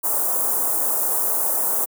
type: band-stop noise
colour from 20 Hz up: white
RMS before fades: -21 dBFS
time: 0.03-1.86 s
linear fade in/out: 20 ms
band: 1100 to 8800 Hz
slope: 24 dB/octave
effects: high-pass 400 Hz 12 dB/octave

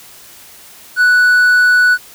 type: tone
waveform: triangle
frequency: 1480 Hz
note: F#6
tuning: in tune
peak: -5 dBFS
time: 0.96-1.98 s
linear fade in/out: 50 ms
effects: white hiss -39 dBFS RMS until 2.14 s

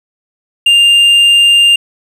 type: tone with tanh clipping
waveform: sine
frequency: 2800 Hz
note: F7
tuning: 4 cents sharp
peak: -5 dBFS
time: 0.66-1.76 s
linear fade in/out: 5 ms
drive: 5 dB
effects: none

